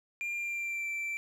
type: tone with pitch glide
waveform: triangle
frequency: 2395 to 2340 Hz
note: D7 to D7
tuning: +33 to -7 cents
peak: -31 dBFS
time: 0.21-1.17 s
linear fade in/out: 0 ms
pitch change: -40 cents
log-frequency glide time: 0.35-0.88 s
effects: none